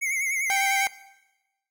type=tone with vibrato; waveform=square; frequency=2155 Hz; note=C#7; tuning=49 cents flat; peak=-25 dBFS; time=0.01-0.88 s; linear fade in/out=20 ms; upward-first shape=sine; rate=10 Hz; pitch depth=79 cents each way
type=tone; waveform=sawtooth; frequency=784 Hz; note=G5; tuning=in tune; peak=-20 dBFS; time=0.5-0.87 s; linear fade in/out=0 ms
effects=noise-tail reverb RT60 1.0 s tail -18 dB re dry